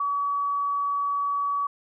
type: tone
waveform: sine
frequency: 1137 Hz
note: C#6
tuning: 44 cents sharp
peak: -23 dBFS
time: 0-1.67 s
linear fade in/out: 5 ms
effects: none